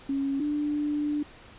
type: tone pair in turn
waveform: sine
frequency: 275.3 / 295.4 Hz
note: C#4 / D4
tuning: -12 / +10 cents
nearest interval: minor second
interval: 122 cents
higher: second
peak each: -25 dBFS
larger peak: neither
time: 0.09-0.4 / 0.4-1.23 s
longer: second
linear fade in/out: 5 ms
effects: pink hiss -50 dBFS RMS until 1.58 s + resampled to 8000 Hz